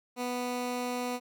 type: tone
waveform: 15% pulse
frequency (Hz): 246.9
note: B3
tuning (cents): 0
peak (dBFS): -25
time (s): 0.16-1.2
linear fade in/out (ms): 50
effects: none